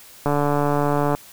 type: click train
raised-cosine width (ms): 1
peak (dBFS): -7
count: 130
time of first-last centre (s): 0.26-1.15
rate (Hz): 145
effects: white hiss -45 dBFS RMS until 1.32 s